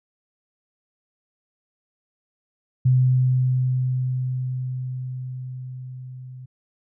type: tone with level ramp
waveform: sine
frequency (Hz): 127.9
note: C3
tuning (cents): -39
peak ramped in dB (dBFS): -13 to -36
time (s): 2.85-6.46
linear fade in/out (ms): 10
effects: none